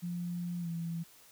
sine tone with pitch glide, 174.61 to 167.4 Hz, F3 to E3, 0 to +27 cents, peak -34 dBFS, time 0.02-1.04 s, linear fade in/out 20 ms, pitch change -73 cents, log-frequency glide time 0.6-0.68 s, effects white hiss -59 dBFS RMS until 1.31 s

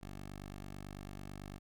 10% pulse tone, 49.04 Hz, G1, 1 cent sharp, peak -37 dBFS, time 0.01-1.59 s, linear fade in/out 20 ms, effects none

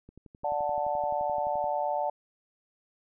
click train, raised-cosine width 3 ms, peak -36 dBFS, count 19, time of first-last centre 0.09-1.642 s, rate 11.6 Hz
sine chord, D major, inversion none, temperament just, 587.3 / 734.2 / 881 Hz, D5 / F#5 / A5, 0 / -14 / +2 cents, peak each -31 dBFS, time 0.44-2.1 s, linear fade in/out 5 ms
effects none

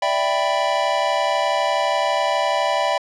square chord, E minor seventh, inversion third, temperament equal, 587.3 / 659.3 / 784 / 987.8 Hz, D5 / E5 / G5 / B5, 0 / 0 / 0 / 0 cents, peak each -24 dBFS, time 0.02-2.98 s, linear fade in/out 5 ms, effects low-pass 5000 Hz 12 dB/octave

